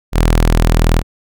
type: tone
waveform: sawtooth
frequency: 40.74 Hz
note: E1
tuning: 20 cents flat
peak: -5 dBFS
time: 0.12-1.03 s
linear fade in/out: 50 ms
effects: none